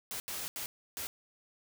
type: noise bursts at uneven times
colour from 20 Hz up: white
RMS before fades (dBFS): -39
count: 4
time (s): 0.11-0.2 / 0.28-0.48 / 0.56-0.66 / 0.97-1.07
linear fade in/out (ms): 0
effects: none